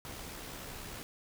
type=noise with amplitude modulation; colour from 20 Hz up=pink; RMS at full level=-43 dBFS; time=0.05-1.03 s; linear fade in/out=0 ms; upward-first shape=sine; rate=70.8 Hz; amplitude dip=35%; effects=none